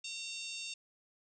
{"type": "harmonic tone", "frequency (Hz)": 912, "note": "A#5", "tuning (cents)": -38, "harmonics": [3, 4, 5, 6, 7, 8, 9], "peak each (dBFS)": [-44, -46, -48, -50, -51, -52, -53], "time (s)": [0.04, 0.74], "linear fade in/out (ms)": 5, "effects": []}